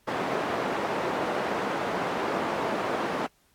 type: band-pass noise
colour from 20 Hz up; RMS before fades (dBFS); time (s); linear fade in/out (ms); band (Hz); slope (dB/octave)
white; -29; 0.07-3.27; 10; 220 to 940; 12
effects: pink hiss -65 dBFS RMS until 3.54 s + AAC 64 kbps